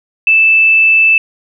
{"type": "tone", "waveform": "sine", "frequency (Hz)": 2637, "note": "E7", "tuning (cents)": 0, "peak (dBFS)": -5, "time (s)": [0.27, 1.18], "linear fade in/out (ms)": 2, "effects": []}